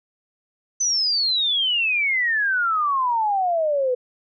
sine exponential sweep, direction down, 6140 to 489.3 Hz, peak -18 dBFS, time 0.8-3.95 s, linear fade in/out 10 ms, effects none

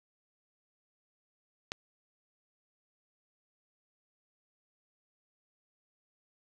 click, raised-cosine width 0.2 ms, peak -17 dBFS, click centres 1.719 s, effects 9-bit

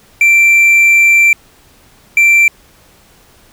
triangle tone bursts at uneven times, 2350 Hz, D7, 1 cent sharp, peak -3 dBFS, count 2, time 0.21-1.33 / 2.17-2.48 s, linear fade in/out 2 ms, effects pink hiss -46 dBFS RMS until 3.52 s

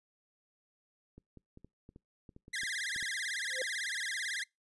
clicks, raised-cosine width 3 ms, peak -39 dBFS, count 12, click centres 1.18 / 1.373 / 1.574 / 1.646 / 1.891 / 1.961 / 2.292 / 2.364 / 2.481 / 2.634 / 2.962 / 3.027 s
sawtooth tone with vibrato, 1830 Hz, A#6, 32 cents flat, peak -31 dBFS, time 2.53-4.44 s, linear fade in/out 10 ms, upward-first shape sine, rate 18 Hz, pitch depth 230 cents each way
sine tone with exponential growth, 517 Hz, C5, 21 cents flat, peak -31 dBFS, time 3.47-3.62 s, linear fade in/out 2 ms, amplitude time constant 31 ms
effects noise-tail reverb RT60 0.2 s tail -26 dB re dry + resampled to 24000 Hz

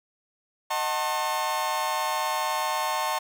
40% pulse chord, D# diminished seventh, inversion none, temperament just, 622.3 / 746.7 / 896 / 1075.3 Hz, D#5 / F#5 / A5 / C6, 0 / +16 / +31 / +47 cents, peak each -33 / -32 / -28 / -29 dBFS, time 0.7-3.19 s, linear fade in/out 10 ms, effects none

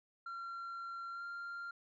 sine tone with pitch glide, 1371 to 1390.1 Hz, F6 to F6, -32 to -8 cents, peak -39 dBFS, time 0.26-1.71 s, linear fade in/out 5 ms, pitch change +24 cents, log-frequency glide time 1.11-1.24 s, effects tanh soft clip ceiling -41 dBFS

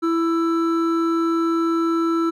triangle tone pair together, 331.8 / 1327.2 Hz, E4 / E6, +11 / +11 cents, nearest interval 2 octaves, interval 2400 cents, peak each -16 / -23 dBFS, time 0.02-2.31 s, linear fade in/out 20 ms, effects none

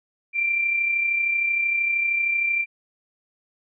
sine tone pair together, 2331 / 2364 Hz, D7 / D7, -14 / +11 cents, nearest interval unison, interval 25 cents, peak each -31 / -20 dBFS, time 0.33-2.66 s, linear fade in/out 50 ms, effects none

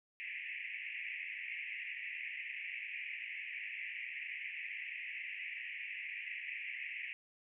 pink band-pass noise, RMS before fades -44 dBFS, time 0.2-7.13 s, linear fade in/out 0 ms, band 1900 to 2700 Hz, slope 96 dB/octave, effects none

